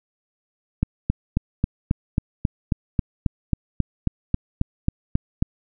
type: click train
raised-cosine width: 5 ms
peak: -6 dBFS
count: 18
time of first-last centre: 0.83-5.425 s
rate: 3.7 Hz
effects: none